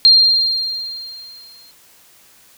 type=tone with exponential decay; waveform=sine; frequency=4194 Hz; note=C8; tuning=3 cents sharp; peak=-4 dBFS; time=0.05-1.71 s; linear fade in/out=0 ms; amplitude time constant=360 ms; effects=white hiss -49 dBFS RMS until 2.57 s